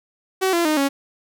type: tone with pitch steps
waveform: sawtooth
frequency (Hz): 378.7 / 341.3 / 307.6 / 277.2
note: F#4 / F4 / D#4 / C#4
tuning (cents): +40 / -40 / -20 / 0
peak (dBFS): -13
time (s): 0.41-0.89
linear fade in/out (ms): 20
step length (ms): 120
effects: none